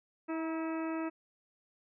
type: harmonic tone with a mistuned harmonic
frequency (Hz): 323.4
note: E4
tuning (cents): -33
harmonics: 1 / 2 / 3 / 4 / 5 / 6 / 7 / 8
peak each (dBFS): -34 / -42 / -45 / -45 / -51 / -52 / -55 / -51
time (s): 0.28-1.1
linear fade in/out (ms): 20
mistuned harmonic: 3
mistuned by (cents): -27
effects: none